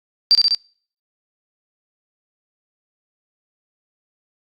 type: tone with echo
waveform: sine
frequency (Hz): 4690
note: D8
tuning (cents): -3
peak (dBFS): -8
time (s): 0.31-0.35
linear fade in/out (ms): 0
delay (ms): 66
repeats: 3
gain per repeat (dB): -2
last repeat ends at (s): 0.548
effects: noise-tail reverb RT60 0.5 s tail -26 dB re dry + Opus 48 kbps